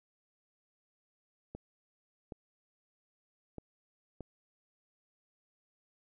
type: clicks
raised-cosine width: 2 ms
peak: -29 dBFS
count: 4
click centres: 1.55 / 2.322 / 3.583 / 4.207 s
effects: none

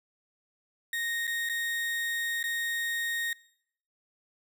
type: tone with dropouts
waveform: 35% pulse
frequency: 1860 Hz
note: A#6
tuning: 4 cents flat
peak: -28 dBFS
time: 0.93-3.33 s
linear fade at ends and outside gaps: 2 ms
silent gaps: 1.27-1.276 / 1.49-1.496 / 2.429-2.439 s
effects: noise-tail reverb RT60 0.7 s tail -22 dB re dry

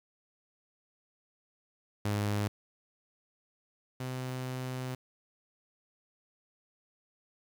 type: tone pair in turn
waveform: sawtooth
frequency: 103.4 / 128.34 Hz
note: G#2 / C3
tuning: -7 / -33 cents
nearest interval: major third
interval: 374 cents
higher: second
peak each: -25 / -31 dBFS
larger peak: first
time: 2.05-2.48 / 4-4.95 s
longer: second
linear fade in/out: 5 ms
effects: 10-bit

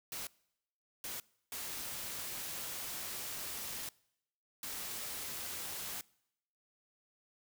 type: noise bursts at uneven times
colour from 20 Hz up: white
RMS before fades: -42 dBFS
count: 4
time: 0.12-0.27 / 1.04-1.2 / 1.52-3.89 / 4.63-6.01 s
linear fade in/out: 2 ms
effects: noise-tail reverb RT60 0.8 s tail -24 dB re dry

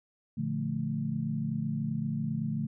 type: chord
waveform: sine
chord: Bb major seventh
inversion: none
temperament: equal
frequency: 116.54 / 146.83 / 174.61 / 220 Hz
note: Bb2 / D3 / F3 / A3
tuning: 0 / 0 / 0 / 0 cents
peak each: -39 / -33 / -37 / -33 dBFS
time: 0.37-2.67 s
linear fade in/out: 10 ms
effects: none

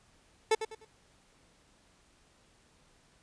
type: tone with echo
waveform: 30% pulse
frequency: 440 Hz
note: A4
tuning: in tune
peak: -20 dBFS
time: 0.51-0.55 s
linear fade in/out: 5 ms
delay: 100 ms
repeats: 3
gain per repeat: -10 dB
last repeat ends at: 0.85 s
effects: pink hiss -65 dBFS RMS until 3.22 s + resampled to 22050 Hz

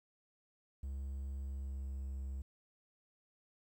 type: tone with pitch glide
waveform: triangle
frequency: 68 to 66.91 Hz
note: C#2 to C2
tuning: -33 to +39 cents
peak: -37 dBFS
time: 0.83-2.42 s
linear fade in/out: 5 ms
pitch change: -28 cents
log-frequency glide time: 1.32-2.26 s
effects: 12-bit

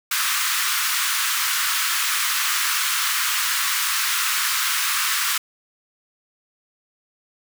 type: high-pass noise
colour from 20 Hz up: pink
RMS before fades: -22 dBFS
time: 0.11-5.38 s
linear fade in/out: 5 ms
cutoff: 1100 Hz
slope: 48 dB/octave
effects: none

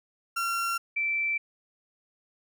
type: tone pair in turn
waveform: 35% pulse / sine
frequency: 1369 / 2333 Hz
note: F6 / D7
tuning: -35 / -12 cents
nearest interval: major sixth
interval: 923 cents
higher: second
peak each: -25 dBFS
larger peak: neither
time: 0.36-0.78 / 0.96-1.38 s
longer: neither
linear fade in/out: 10 ms
effects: none

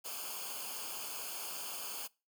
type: noise with comb filter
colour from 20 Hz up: white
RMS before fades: -42 dBFS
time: 0.04-2.08 s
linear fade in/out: 20 ms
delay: 0.52 ms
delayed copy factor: -0.85
effects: noise-tail reverb RT60 0.3 s tail -24 dB re dry

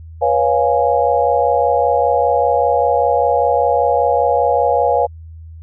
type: chord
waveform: sine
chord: C# dominant seventh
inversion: third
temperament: equal with one note detuned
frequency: 489.3 / 554.4 / 698.5 / 830.6 Hz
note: B4 / C#5 / E#5 / G#5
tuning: -16 / 0 / 0 / 0 cents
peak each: -17 dBFS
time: 0.21-5.07 s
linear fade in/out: 20 ms
effects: added 81 Hz sine -32 dBFS peak until 5.62 s

